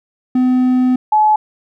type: tone pair in turn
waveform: triangle / sine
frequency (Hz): 253.5 / 855.4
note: B3 / A5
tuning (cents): +45 / -49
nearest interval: octave + major sixth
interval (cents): 2106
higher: second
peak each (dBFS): -8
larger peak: neither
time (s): 0.35-0.96 / 1.12-1.36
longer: first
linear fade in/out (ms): 5
effects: none